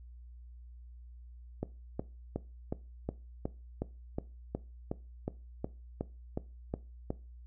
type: click train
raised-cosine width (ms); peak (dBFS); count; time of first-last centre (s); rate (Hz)
2; -20; 16; 1.63-7.104; 2.74
effects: noise-tail reverb RT60 0.3 s tail -19 dB re dry + added 60 Hz sine -48 dBFS peak until 7.46 s